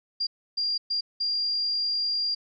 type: tone bursts at uneven times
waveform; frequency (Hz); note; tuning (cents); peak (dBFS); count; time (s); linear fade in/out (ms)
sine; 4785; D8; +32; -24; 4; 0.2-0.27 / 0.57-0.78 / 0.9-1.01 / 1.2-2.35; 10
effects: none